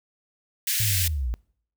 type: high-pass noise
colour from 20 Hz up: white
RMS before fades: -25 dBFS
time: 0.67-1.08 s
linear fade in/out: 5 ms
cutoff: 1700 Hz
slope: 48 dB/octave
type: linear sweep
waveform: sine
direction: down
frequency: 112.2 to 53.6 Hz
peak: -24 dBFS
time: 0.8-1.34 s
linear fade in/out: 0 ms
effects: noise-tail reverb RT60 0.6 s tail -25 dB re dry